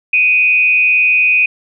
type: tone with frequency modulation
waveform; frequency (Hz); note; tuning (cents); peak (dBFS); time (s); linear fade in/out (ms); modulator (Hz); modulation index
sine; 2489; D#7; 0; -8; 0.13-1.46; 5; 169; 0.49
effects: none